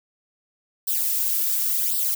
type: noise with flanger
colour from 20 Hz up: violet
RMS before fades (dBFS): -23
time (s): 0.87-2.15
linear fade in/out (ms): 10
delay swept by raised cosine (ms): 0.22 to 3.12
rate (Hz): 0.92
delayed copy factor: +0.85
effects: none